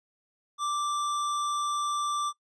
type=tone; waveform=square; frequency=1174.7 Hz; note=D6; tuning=in tune; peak=-28 dBFS; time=0.58-2.33 s; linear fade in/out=50 ms; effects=noise-tail reverb RT60 0.1 s tail -19 dB re dry + resampled to 22050 Hz